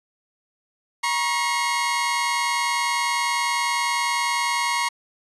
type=tone cluster; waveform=sawtooth; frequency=950 / 1100 / 2160 Hz; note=A#5 / C#6 / C#7; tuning=+33 / -14 / -45 cents; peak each=-20 / -23 / -23 dBFS; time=1.03-4.89 s; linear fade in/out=10 ms; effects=resampled to 24000 Hz